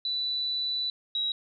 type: tone pair in turn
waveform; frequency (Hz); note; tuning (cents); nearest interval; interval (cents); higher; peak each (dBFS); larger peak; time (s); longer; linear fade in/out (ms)
sine; 3971 / 3853; B7 / B7; +9 / -44; minor second; 53; first; -27 / -26; second; 0.05-0.9 / 1.15-1.32; first; 2
effects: none